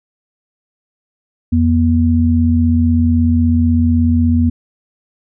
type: tone pair together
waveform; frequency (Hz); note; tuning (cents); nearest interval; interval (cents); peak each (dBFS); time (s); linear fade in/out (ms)
sine; 85.61 / 240.6; F2 / B3; -34 / -45; octave + tritone; 1789; -12; 1.52-4.5; 10
effects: none